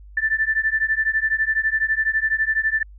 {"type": "beating tone pair", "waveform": "sine", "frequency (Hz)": [1760, 1772], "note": ["A6", "A6"], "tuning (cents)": [0, 12], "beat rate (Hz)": 12, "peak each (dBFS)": -21, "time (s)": [0.17, 2.83], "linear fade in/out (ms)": 5, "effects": ["added 50 Hz sine -40 dBFS peak until 2.98 s"]}